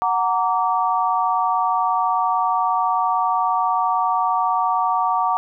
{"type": "chord", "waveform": "sine", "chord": "Gb augmented", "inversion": "none", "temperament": "just", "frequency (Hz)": [740, 925, 1156.2], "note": ["Gb5", "Bb5", "D6"], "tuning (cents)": [0, -14, -27], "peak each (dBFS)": -21, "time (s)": [0.02, 5.37], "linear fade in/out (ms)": 0, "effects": []}